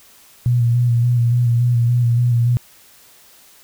sine tone with vibrato, 120 Hz, B2, 49 cents flat, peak -12 dBFS, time 0.46-2.57 s, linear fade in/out 0 ms, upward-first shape square, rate 3.5 Hz, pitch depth 27 cents each way, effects white hiss -48 dBFS RMS until 3.63 s

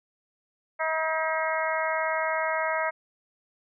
harmonic tone with a mistuned harmonic, 318.8 Hz, D#4, 42 cents sharp, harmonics 2 / 3 / 4 / 5 / 6 / 7, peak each -29 / -31 / -32 / -33 / -34 / -34 dBFS, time 0.79-2.91 s, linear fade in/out 20 ms, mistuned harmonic 7, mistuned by -57 cents, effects none

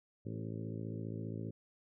harmonic tone with a mistuned harmonic, 55 Hz, A1, in tune, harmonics 2 / 3 / 4 / 5 / 6 / 7 / 8 / 9 / 10, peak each -42 / -45 / -47 / -48 / -50 / -51 / -54 / -58 / -58 dBFS, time 0.25-1.51 s, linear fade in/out 10 ms, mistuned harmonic 7, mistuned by +16 cents, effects none

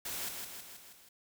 white noise with echo, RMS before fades -39 dBFS, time 0.05-0.29 s, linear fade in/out 5 ms, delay 160 ms, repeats 5, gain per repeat -4 dB, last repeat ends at 1.09 s, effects none

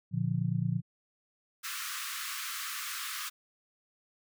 sine chord, Bb major, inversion none, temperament just, 116.54 / 145.68 / 174.81 Hz, Bb2 / D3 / F3, 0 / -14 / +2 cents, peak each -32 dBFS, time 0.11-0.82 s, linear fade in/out 50 ms
pink high-pass noise, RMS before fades -38 dBFS, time 1.63-3.3 s, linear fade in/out 20 ms, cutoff 1100 Hz, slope 96 dB/octave
effects none

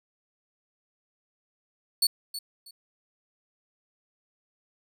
sawtooth tone with echo, 4435 Hz, C#8, in tune, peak -17 dBFS, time 2.02-2.07 s, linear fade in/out 5 ms, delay 320 ms, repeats 2, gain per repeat -13 dB, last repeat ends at 2.71 s, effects none

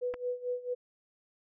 sine tone with tremolo, 494.1 Hz, B4, 1 cent sharp, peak -29 dBFS, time 0.01-0.75 s, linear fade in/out 20 ms, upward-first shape sine, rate 4.5 Hz, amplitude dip 85%
clicks, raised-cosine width 0.5 ms, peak -27 dBFS, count 2, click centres 0.139 / 0.142 s
effects none

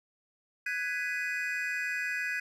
triangle chord, G# minor seventh, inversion third, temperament just, 1495.1 / 1661.2 / 1993.5 / 2492 Hz, F#6 / G#6 / B6 / D#7, +18 / 0 / +16 / +2 cents, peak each -36 / -33 / -35 / -35 dBFS, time 0.66-2.4 s, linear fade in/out 5 ms, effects none

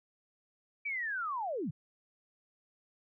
sine linear sweep, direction down, 2339 to 114 Hz, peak -33 dBFS, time 0.85-1.71 s, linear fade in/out 10 ms, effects none

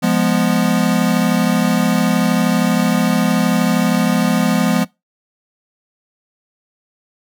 square chord, F diminished, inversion none, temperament equal, 174.61 / 207.7 / 246.9 Hz, F3 / Ab3 / Cb4, 0 / 0 / 0 cents, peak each -18 dBFS, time 0.02-4.85 s, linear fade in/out 20 ms, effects noise-tail reverb RT60 0.2 s tail -21 dB re dry

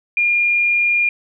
sine tone, 2413 Hz, D7, 46 cents sharp, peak -13 dBFS, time 0.17-1.09 s, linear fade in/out 2 ms, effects none

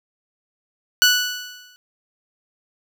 15% pulse tone with exponential decay, 1480 Hz, F#6, in tune, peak -3 dBFS, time 1.02-1.76 s, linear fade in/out 0 ms, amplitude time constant 160 ms, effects none

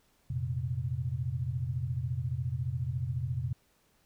sine chord, F suspended fourth, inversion none, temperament equal, 87.31 / 116.54 / 130.81 Hz, F2 / Bb2 / C3, 0 / 0 / 0 cents, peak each -37 / -35 / -33 dBFS, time 0.3-3.53 s, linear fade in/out 5 ms, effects pink hiss -69 dBFS RMS until 4.05 s

